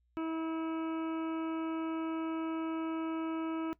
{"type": "harmonic tone", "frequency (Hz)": 323.3, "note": "E4", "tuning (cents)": -34, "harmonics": [1, 2, 3, 4, 5, 7, 8, 9], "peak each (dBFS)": [-33, -46, -46, -45, -56, -55, -57, -61], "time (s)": [0.17, 3.73], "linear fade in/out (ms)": 0, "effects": ["noise-tail reverb RT60 0.1 s tail -18 dB re dry", "added 60 Hz sine -70 dBFS peak until 3.79 s"]}